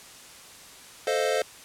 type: chord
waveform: square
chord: F dominant seventh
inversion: first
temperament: equal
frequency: 440 / 523.3 / 622.3 / 698.5 Hz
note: A4 / C5 / Eb5 / F5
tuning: 0 / 0 / 0 / 0 cents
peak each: -29 / -28 / -30 / -32 dBFS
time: 1.07-1.42 s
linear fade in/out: 2 ms
effects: white hiss -47 dBFS RMS until 1.64 s + low-pass 10000 Hz 12 dB/octave